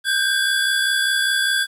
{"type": "tone cluster", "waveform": "square", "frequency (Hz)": [1528, 1593, 3401], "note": ["G6", "G6", "G#7"], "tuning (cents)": [-45, 27, 40], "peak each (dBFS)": [-26, -20, -23], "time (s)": [0.04, 1.67], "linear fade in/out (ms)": 50, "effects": ["resampled to 32000 Hz", "9-bit"]}